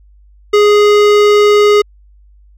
sine tone with hard clipping, 415.3 Hz, G#4, in tune, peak -7 dBFS, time 0.53-1.82 s, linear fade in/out 10 ms, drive 18 dB, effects added 50 Hz sine -41 dBFS peak until 2.57 s

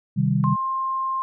sine chord, C minor, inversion none, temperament equal, 130.81 / 155.56 / 196 Hz, C3 / Eb3 / G3, 0 / 0 / 0 cents, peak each -22 dBFS, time 0.16-0.56 s, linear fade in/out 20 ms
sine tone, 1058 Hz, C6, 19 cents sharp, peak -22 dBFS, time 0.44-1.22 s, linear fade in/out 0 ms
effects none

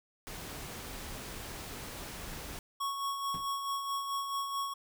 pink noise, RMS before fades -43 dBFS, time 0.27-2.59 s, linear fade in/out 0 ms
square tone with tremolo, 1107 Hz, C#6, 3 cents flat, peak -32 dBFS, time 2.8-4.74 s, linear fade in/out 10 ms, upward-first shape sine, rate 4.6 Hz, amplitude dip 45%
brown noise with exponential decay, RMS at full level -36 dBFS, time 3.34-3.5 s, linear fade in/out 2 ms, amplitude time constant 34 ms
effects none

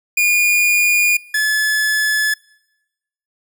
45% pulse tone pair in turn, 2432 / 1719.7 Hz, D#7 / A6, -40 / -40 cents, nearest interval tritone, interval 600 cents, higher first, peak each -12 / -14 dBFS, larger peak first, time 0.17-1.17 / 1.34-2.34 s, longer neither, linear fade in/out 5 ms, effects noise-tail reverb RT60 1.0 s tail -24 dB re dry

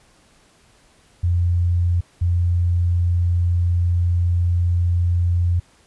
sine tone pair in turn, 87.31 / 87.31 Hz, F2 / F2, 0 / 0 cents, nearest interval unison, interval 0 cents, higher neither, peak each -15 dBFS, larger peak neither, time 1.23-2.01 / 2.21-5.6 s, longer second, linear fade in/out 10 ms, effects pink hiss -55 dBFS RMS until 5.86 s + resampled to 24000 Hz

